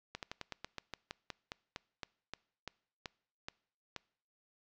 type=slowing click train; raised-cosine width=0.2 ms; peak=-23 dBFS; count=18; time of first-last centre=0.15-3.963 s; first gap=78 ms; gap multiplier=1.12; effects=noise-tail reverb RT60 0.6 s tail -24 dB re dry + low-pass 6000 Hz 12 dB/octave